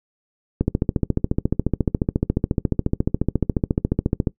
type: click train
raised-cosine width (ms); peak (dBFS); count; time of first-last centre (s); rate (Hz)
3; -5; 53; 0.61-4.272; 14.2
effects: noise-tail reverb RT60 0.1 s tail -20 dB re dry